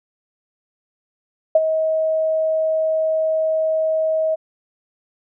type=tone with ADSR envelope; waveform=sine; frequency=635 Hz; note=D#5; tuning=35 cents sharp; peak=-7 dBFS; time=1.55-4.36 s; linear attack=5 ms; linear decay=35 ms; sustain=-9 dB; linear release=22 ms; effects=none